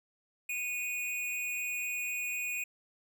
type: tone with amplitude modulation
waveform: square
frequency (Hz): 2476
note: D#7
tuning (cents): -9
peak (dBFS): -31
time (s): 0.49-2.64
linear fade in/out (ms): 5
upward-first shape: sine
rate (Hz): 259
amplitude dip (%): 60
effects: none